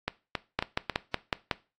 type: two click trains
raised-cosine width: 0.3 ms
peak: -12 / -9 dBFS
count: 4 / 6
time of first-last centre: 0.08-0.897 / 0.59-1.513 s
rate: 3.67 / 5.42 Hz
effects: noise-tail reverb RT60 0.3 s tail -19 dB re dry + AAC 48 kbps